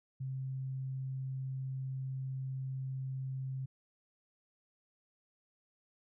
sine tone, 132.3 Hz, C3, 20 cents sharp, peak -36 dBFS, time 0.2-3.66 s, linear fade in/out 10 ms, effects none

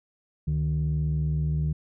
sine tone pair together, 72 / 152.56 Hz, D2 / D#3, -34 / -34 cents, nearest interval octave + minor second, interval 1300 cents, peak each -26 / -23 dBFS, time 0.47-1.73 s, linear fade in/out 10 ms, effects tanh soft clip ceiling -19 dBFS

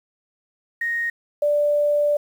sine tone pair in turn, 1864.7 / 587.3 Hz, A#6 / D5, 0 / 0 cents, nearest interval octave + minor sixth, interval 2000 cents, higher first, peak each -21 / -16 dBFS, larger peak second, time 0.81-1.1 / 1.42-2.17 s, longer second, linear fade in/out 5 ms, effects 8-bit

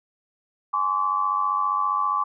sine tone cluster, 834 / 1051 / 1146 Hz, G#5 / C6 / D6, +7 / +7 / -43 cents, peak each -31 / -26 / -22 dBFS, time 0.73-2.24 s, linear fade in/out 10 ms, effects none

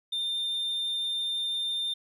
sine tone, 3606 Hz, A7, 42 cents sharp, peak -25 dBFS, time 0.12-1.94 s, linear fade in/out 10 ms, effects tanh soft clip ceiling -27 dBFS + 11-bit

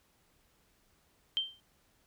sine tone with exponential decay, 3136 Hz, G7, in tune, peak -25 dBFS, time 1.37-1.6 s, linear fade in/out 0 ms, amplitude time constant 49 ms, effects pink hiss -70 dBFS RMS until 2.06 s

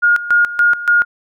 sine tone with tremolo, 1426 Hz, F6, 36 cents sharp, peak -8 dBFS, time 0.02-1.05 s, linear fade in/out 20 ms, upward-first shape square, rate 3.5 Hz, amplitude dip 80%, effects none

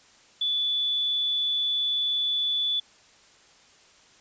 sine tone, 3461 Hz, A7, 29 cents flat, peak -23 dBFS, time 0.41-2.8 s, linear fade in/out 5 ms, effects white hiss -56 dBFS RMS until 4.2 s + resampled to 16000 Hz

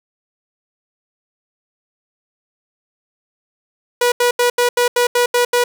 sawtooth tone bursts, 486.2 Hz, B4, 27 cents flat, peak -8 dBFS, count 9, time 4.01-5.64 s, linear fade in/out 5 ms, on 110 ms, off 80 ms, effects none

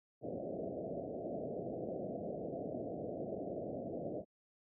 white low-pass noise, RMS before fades -41 dBFS, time 0.21-4.25 s, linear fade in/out 50 ms, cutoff 690 Hz, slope 96 dB/octave, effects high-pass 150 Hz 12 dB/octave

